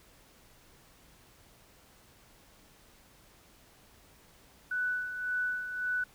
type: tone with tremolo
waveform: sine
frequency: 1488 Hz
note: F#6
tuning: 9 cents sharp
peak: -28 dBFS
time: 4.71-6.04 s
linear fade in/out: 5 ms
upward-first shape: sine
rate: 1.8 Hz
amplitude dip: 60%
effects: pink hiss -60 dBFS RMS until 6.14 s